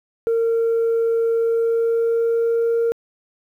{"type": "tone with pitch glide", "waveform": "sine", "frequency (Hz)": [458.5, 463.3], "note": ["A#4", "A#4"], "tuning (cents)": [-29, -11], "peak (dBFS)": -14, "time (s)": [0.27, 2.92], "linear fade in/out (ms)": 0, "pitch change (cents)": 18, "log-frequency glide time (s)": [1.34, 2.8], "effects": ["tanh soft clip ceiling -14 dBFS", "9-bit"]}